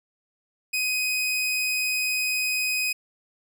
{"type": "tone", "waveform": "sawtooth", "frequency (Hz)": 2508, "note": "D#7", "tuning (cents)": 13, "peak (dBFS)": -20, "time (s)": [0.73, 2.93], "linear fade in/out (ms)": 10, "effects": []}